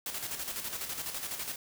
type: noise with tremolo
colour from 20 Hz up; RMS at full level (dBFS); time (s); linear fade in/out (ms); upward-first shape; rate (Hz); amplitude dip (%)
white; -36; 0.06-1.56; 2; square; 12; 50
effects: none